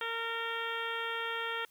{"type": "harmonic tone with a mistuned harmonic", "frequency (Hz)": 459.4, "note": "A#4", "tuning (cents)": -25, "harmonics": [1, 2, 3, 4, 5, 6, 7, 8], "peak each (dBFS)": [-41, -42, -38, -40, -45, -45, -42, -50], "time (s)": [0.01, 1.65], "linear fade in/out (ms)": 2, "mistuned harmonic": 8, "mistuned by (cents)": -37, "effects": ["white hiss -65 dBFS RMS until 1.7 s"]}